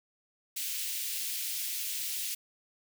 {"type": "high-pass noise", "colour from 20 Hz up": "white", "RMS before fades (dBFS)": -35, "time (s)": [0.56, 2.35], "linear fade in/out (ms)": 10, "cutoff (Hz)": 2300, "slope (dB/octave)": 24, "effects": []}